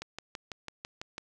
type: click train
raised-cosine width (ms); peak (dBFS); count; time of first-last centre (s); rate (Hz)
0.2; -21; 8; 0.02-1.181; 6.03
effects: none